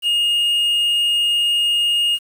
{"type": "tone with quantisation", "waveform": "triangle", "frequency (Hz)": 2849, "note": "F7", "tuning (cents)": 34, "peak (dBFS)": -13, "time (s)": [0.02, 2.19], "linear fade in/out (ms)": 50, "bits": 7, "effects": []}